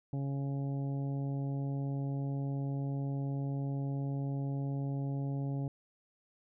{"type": "harmonic tone", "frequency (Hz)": 138.59, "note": "C#3", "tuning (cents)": 0, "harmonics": [1, 2, 3, 4, 5, 6], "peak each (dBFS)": [-33, -40, -49, -50, -52, -55], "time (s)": [0.13, 5.68], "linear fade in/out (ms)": 2, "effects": []}